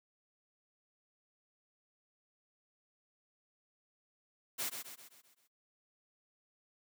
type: noise with echo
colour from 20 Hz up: white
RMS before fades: -37 dBFS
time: 4.58-4.7 s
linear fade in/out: 20 ms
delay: 130 ms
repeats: 6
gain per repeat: -6 dB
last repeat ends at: 5.48 s
effects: noise-tail reverb RT60 0.1 s tail -19 dB re dry + high-pass 200 Hz 12 dB/octave